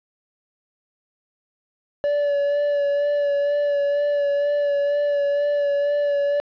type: tone with vibrato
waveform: triangle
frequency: 575 Hz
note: D5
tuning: 37 cents flat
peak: -16 dBFS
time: 2.04-6.4 s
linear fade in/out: 0 ms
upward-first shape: sine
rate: 2.1 Hz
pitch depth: 21 cents each way
effects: resampled to 11025 Hz + 9-bit